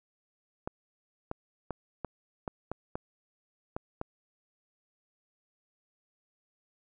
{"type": "clicks", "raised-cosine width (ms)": 1, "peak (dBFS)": -20, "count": 9, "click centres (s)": [0.675, 1.314, 1.707, 2.047, 2.478, 2.716, 2.955, 3.765, 4.014], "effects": []}